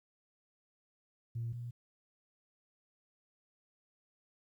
sine tone pair in turn, 116.54 / 119.89 Hz, A#2 / A#2, 0 / +49 cents, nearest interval unison, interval 49 cents, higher second, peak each -34 / -39 dBFS, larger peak first, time 1.35-1.53 / 1.53-1.71 s, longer neither, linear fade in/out 10 ms, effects tanh soft clip ceiling -31 dBFS + 12-bit

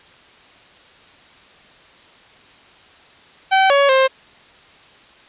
sawtooth tone with pitch steps, 768 / 561 / 529 Hz, G5 / C#5 / C5, -36 / +21 / +19 cents, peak -7 dBFS, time 3.51-4.08 s, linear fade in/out 20 ms, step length 190 ms, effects white hiss -47 dBFS RMS until 5.28 s + resampled to 8000 Hz

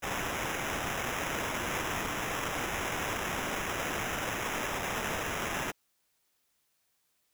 white noise with sample-and-hold, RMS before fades -34 dBFS, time 0.02-5.72 s, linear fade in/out 20 ms, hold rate 4410 Hz, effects white hiss -75 dBFS RMS until 7.33 s

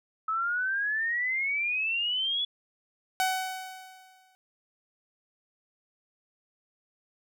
sine exponential sweep, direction up, 1285 to 3434 Hz, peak -26 dBFS, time 0.28-2.45 s, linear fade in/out 5 ms
sawtooth tone with exponential decay, 751 Hz, F#5, 26 cents sharp, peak -19 dBFS, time 3.2-4.35 s, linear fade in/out 0 ms, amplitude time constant 250 ms
effects none

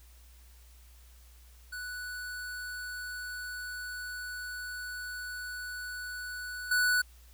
square tone with level steps, 1481 Hz, F#6, 1 cent sharp, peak -38 / -25 dBFS, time 1.72-7.02 s, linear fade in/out 10 ms, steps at 6.71 s, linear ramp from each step 5 ms, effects added 60 Hz sine -53 dBFS peak until 7.33 s + white hiss -62 dBFS RMS until 7.33 s

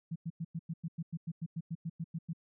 sine tone bursts, 164.81 Hz, E3, in tune, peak -34 dBFS, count 16, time 0.11-2.333 s, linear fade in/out 10 ms, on 48 ms, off 97 ms, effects none

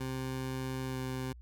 20% pulse tone with pitch glide, 130.81 to 129.76 Hz, C3 to C3, 0 to -14 cents, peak -30 dBFS, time 0-1.33 s, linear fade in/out 10 ms, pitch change -14 cents, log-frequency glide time 0.88-0.98 s, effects added 60 Hz sine -48 dBFS peak until 1.41 s

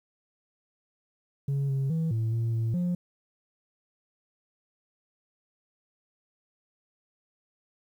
sine tone with pitch steps, 139.1 / 135.6 / 162.3 / 112.1 / 114.8 / 113.4 / 177.1 Hz, C#3 / C#3 / E3 / A2 / A#2 / A#2 / F3, +6 / -38 / -27 / +33 / -26 / -47 / +24 cents, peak -22 dBFS, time 1.48-2.95 s, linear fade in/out 5 ms, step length 210 ms, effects tanh soft clip ceiling -24 dBFS + 10-bit

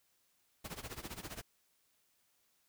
pink noise with tremolo, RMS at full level -43 dBFS, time 0.64-1.42 s, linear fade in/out 10 ms, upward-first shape sine, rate 15 Hz, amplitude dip 85%, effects white hiss -75 dBFS RMS until 2.68 s

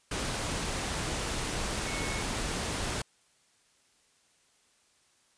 sine tone in noise, 2200 Hz, C#7, 14 cents flat, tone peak -39 dBFS, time 1.87-2.22 s, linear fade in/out 5 ms, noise pink, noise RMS -33 dBFS, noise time 0.11-3.02 s, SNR -9 dB, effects white hiss -67 dBFS RMS until 5.37 s + resampled to 22050 Hz

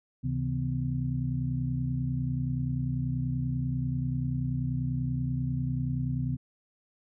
sine tone cluster, 69.7 / 130.9 / 161.2 / 250.1 Hz, C#2 / C3 / E3 / B3, +10 / +1 / -38 / +22 cents, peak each -38 / -29 / -35 / -35 dBFS, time 0.23-6.37 s, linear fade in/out 20 ms, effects none

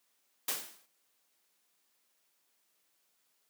white noise with exponential decay, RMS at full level -30 dBFS, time 0.48-0.86 s, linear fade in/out 5 ms, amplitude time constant 81 ms, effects white hiss -75 dBFS RMS until 3.49 s + high-pass 200 Hz 12 dB/octave

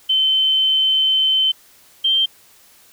sine tone pair in turn, 3076 / 3146 Hz, G7 / G7, -33 / +6 cents, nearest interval unison, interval 39 cents, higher second, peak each -13 dBFS, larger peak neither, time 0.09-1.52 / 2.04-2.26 s, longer first, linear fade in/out 10 ms, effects white hiss -50 dBFS RMS until 2.92 s

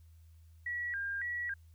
sine tone with vibrato, 1760 Hz, A6, in tune, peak -34 dBFS, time 0.66-1.54 s, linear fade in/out 5 ms, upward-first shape square, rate 1.8 Hz, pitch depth 160 cents each way, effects added 81 Hz sine -55 dBFS peak until 1.74 s + white hiss -75 dBFS RMS until 1.74 s

